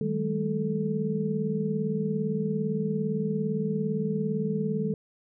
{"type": "tone cluster", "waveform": "sine", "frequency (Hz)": [157.1, 194.7, 214.7, 436.5], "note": ["D#3", "G3", "A3", "A4"], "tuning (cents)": [17, -12, -42, -14], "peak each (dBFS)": -31, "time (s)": [0.01, 4.94], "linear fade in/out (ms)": 2, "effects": []}